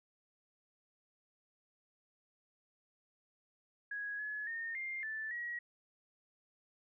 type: tone with pitch steps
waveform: sine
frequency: 1662 / 1701 / 1832 / 2109 / 1758 / 1908 Hz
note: G#6 / G#6 / A#6 / C7 / A6 / A#6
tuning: +1 / +41 / -31 / +13 / -2 / +40 cents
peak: -38 dBFS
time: 3.91-5.59 s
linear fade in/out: 5 ms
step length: 280 ms
effects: none